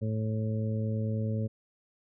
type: harmonic tone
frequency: 109.5 Hz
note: A2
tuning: 8 cents flat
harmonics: 1 / 2 / 3 / 4 / 5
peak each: -29 / -34 / -46 / -41 / -41 dBFS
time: 0.01-1.48 s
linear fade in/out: 20 ms
effects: none